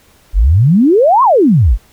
sine exponential two-way sweep, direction up then down, 41.2 to 1108.7 to 41.2 Hz, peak -5 dBFS, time 0.33-1.78 s, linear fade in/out 50 ms, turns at 1.23 s, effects pink hiss -48 dBFS RMS until 1.92 s

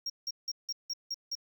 triangle tone bursts, 5580 Hz, F8, 2 cents flat, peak -31 dBFS, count 7, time 0.06-1.353 s, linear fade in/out 5 ms, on 39 ms, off 170 ms, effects none

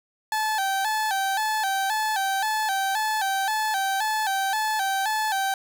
30% pulse tone with vibrato, 820 Hz, G#5, 22 cents flat, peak -20 dBFS, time 0.32-5.54 s, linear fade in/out 2 ms, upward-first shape square, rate 1.9 Hz, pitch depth 94 cents each way, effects none

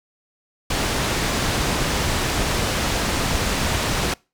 pink low-pass noise, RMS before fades -22 dBFS, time 0.7-4.14 s, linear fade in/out 5 ms, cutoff 8000 Hz, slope 12 dB/octave, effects noise-tail reverb RT60 0.3 s tail -26 dB re dry

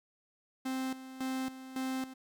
45% pulse tone with tremolo, 261.6 Hz, C4, in tune, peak -33 dBFS, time 0.65-2.14 s, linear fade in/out 10 ms, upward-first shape square, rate 1.8 Hz, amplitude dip 75%, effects 12-bit

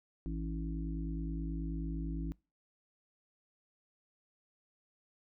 harmonic tone with a mistuned harmonic, 54.9 Hz, A1, 3 cents flat, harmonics 1 / 3 / 5 / 6, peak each -37 / -41 / -43 / -46 dBFS, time 0.26-2.32 s, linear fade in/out 0 ms, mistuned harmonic 6, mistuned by -30 cents, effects noise-tail reverb RT60 0.3 s tail -24 dB re dry

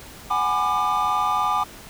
triangle chord, G# half-diminished seventh, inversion third, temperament just, 747.5 / 830.6 / 996.7 / 1196.1 Hz, F#5 / G#5 / B5 / D6, +17 / 0 / +16 / +31 cents, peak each -26 / -23 / -26 / -20 dBFS, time 0.3-1.64 s, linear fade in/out 10 ms, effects pink hiss -42 dBFS RMS until 1.89 s

